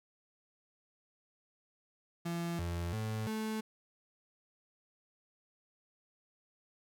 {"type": "tone with pitch steps", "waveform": "35% pulse", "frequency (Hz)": [170.1, 85.8, 109.4, 218.2], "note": ["F3", "F2", "A2", "A3"], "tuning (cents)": [-45, -30, -9, -14], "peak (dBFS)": -33, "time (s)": [2.25, 3.61], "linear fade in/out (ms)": 10, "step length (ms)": 340, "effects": []}